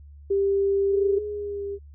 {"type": "tone", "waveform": "sine", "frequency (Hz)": 395.2, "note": "G4", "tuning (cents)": 14, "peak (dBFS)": -19, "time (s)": [0.3, 1.19], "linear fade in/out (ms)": 10}
{"type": "tone with pitch glide", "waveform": "sine", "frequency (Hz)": [420.8, 400.2], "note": ["G#4", "G4"], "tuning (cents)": [23, 36], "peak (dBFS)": -28, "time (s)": [0.9, 1.79], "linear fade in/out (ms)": 50, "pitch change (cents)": -87, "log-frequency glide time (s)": [1.19, 1.64]}
{"effects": ["added 72 Hz sine -43 dBFS peak until 1.94 s"]}